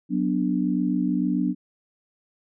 sine chord, B minor, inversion second, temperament equal, 185 / 246.9 / 293.7 Hz, F#3 / B3 / D4, 0 / 0 / 0 cents, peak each -25 dBFS, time 0.09-1.55 s, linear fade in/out 50 ms, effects none

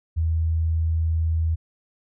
sine tone, 81.1 Hz, E2, 28 cents flat, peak -19 dBFS, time 0.16-1.56 s, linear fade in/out 20 ms, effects none

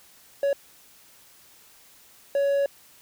triangle tone bursts at uneven times, 560 Hz, C#5, 18 cents sharp, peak -18 dBFS, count 2, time 0.43-0.53 / 2.35-2.66 s, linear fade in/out 2 ms, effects white hiss -54 dBFS RMS until 3.01 s

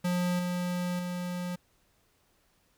square tone with level steps, 178.2 Hz, F3, 35 cents sharp, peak -27 / -30 / -33 dBFS, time 0.04-1.56 s, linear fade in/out 10 ms, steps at 0.39 / 0.99 s, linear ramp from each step 2 ms, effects pink hiss -69 dBFS RMS until 2.77 s

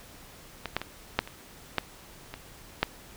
clicks, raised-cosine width 0.3 ms, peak -16 / -10 / -18 / -6 / -25 / -8 / -21 / -6 dBFS, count 8, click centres 0.657 / 0.766 / 0.816 / 1.19 / 1.275 / 1.783 / 2.34 / 2.83 s, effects pink hiss -50 dBFS RMS until 3.16 s

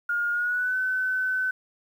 sine tone with pitch glide, 1422 to 1515.3 Hz, F6 to F#6, +31 to +41 cents, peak -23 dBFS, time 0.09-1.51 s, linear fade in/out 5 ms, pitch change +110 cents, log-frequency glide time 0.32-0.76 s, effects 9-bit

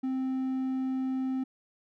triangle tone, 261.6 Hz, C4, in tune, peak -26 dBFS, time 0.03-1.44 s, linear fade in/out 10 ms, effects none

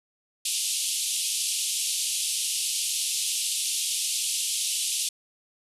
white band-pass noise, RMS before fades -28 dBFS, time 0.45-5.09 s, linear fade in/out 5 ms, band 2700 to 11000 Hz, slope 48 dB/octave, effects resampled to 32000 Hz

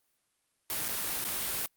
white noise with dropouts, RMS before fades -33 dBFS, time 0.7-1.66 s, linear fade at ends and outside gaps 1 ms, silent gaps 0.882-0.886 / 1.242-1.249 s, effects white hiss -75 dBFS RMS until 1.76 s + Opus 32 kbps

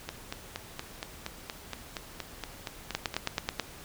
two click trains, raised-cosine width 0.2 ms, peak -17 / -11 dBFS, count 14 / 7, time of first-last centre 0.09-3.142 / 2.95-3.597 s, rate 4.26 / 9.27 Hz, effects pink hiss -48 dBFS RMS until 3.84 s

